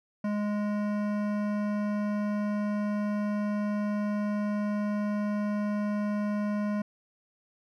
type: tone with hard clipping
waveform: sine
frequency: 207.7 Hz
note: G#3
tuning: in tune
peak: -29 dBFS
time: 0.24-6.82 s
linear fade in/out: 5 ms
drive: 15 dB
effects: none